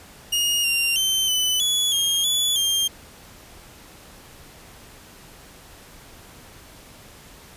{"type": "tone with pitch steps", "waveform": "sawtooth", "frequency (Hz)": [2858, 2777, 3095, 3008, 3401, 3235, 3429, 3194], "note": ["F7", "F7", "G7", "F#7", "G#7", "G#7", "A7", "G7"], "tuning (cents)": [39, -10, -23, 28, 40, -46, -45, 32], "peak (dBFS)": -16, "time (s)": [0.32, 2.88], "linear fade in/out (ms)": 10, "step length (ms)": 320, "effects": ["pink hiss -46 dBFS RMS until 7.56 s", "resampled to 32000 Hz"]}